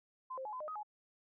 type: tone with pitch steps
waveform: sine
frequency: 1029 / 527 / 848 / 1016 / 609 / 1257 / 842 Hz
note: C6 / C5 / G#5 / B5 / D#5 / D#6 / G#5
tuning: -29 / +12 / +36 / +49 / -37 / +17 / +24 cents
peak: -40 dBFS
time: 0.3-0.832 s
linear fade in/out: 10 ms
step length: 76 ms
effects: none